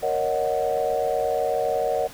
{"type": "chord", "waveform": "sine", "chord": "D# minor seventh", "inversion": "second", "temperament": "equal", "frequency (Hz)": [466.2, 554.4, 622.3, 740], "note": ["A#4", "C#5", "D#5", "F#5"], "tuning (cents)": [0, 0, 0, 0], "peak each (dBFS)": -26, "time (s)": [0.02, 2.08], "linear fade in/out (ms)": 20, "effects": ["tanh soft clip ceiling -11 dBFS", "pink hiss -43 dBFS RMS until 2.13 s"]}